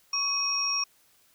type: tone cluster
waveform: sine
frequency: 1123 / 2522 / 5590 Hz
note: C#6 / D#7 / F8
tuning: +22 / +23 / +1 cents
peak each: -33 / -34 / -26 dBFS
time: 0.13-0.84 s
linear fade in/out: 5 ms
effects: white hiss -63 dBFS RMS until 1.34 s